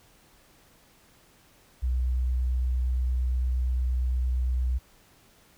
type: tone with vibrato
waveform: sine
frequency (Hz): 62.6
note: B1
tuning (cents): +24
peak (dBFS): -23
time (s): 1.82-4.79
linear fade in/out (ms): 20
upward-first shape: triangle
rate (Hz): 8.7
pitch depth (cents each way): 12
effects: pink hiss -59 dBFS RMS until 5.57 s